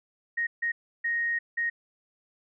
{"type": "tone bursts at uneven times", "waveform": "sine", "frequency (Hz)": 1868, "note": "A#6", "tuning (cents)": 3, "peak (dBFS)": -25, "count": 4, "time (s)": [[0.37, 0.47], [0.62, 0.72], [1.04, 1.39], [1.57, 1.7]], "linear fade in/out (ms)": 10, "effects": []}